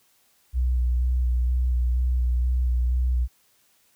sine tone with vibrato, 61.74 Hz, B1, in tune, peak -18 dBFS, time 0.53-3.28 s, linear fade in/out 50 ms, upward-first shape square, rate 2.1 Hz, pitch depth 20 cents each way, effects tanh soft clip ceiling -16 dBFS + white hiss -63 dBFS RMS until 3.95 s

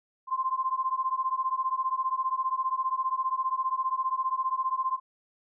sine beating tone pair, 1040 / 1055 Hz, C6 / C6, -11 / +14 cents, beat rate 15 Hz, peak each -29 dBFS, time 0.27-5 s, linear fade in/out 50 ms, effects none

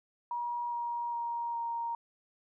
sine tone with pitch steps, 956 / 948.3 / 940.7 / 933.1 Hz, A#5 / A#5 / A#5 / A#5, +43 / +29 / +15 / +1 cents, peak -32 dBFS, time 0.31-1.95 s, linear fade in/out 2 ms, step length 410 ms, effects none

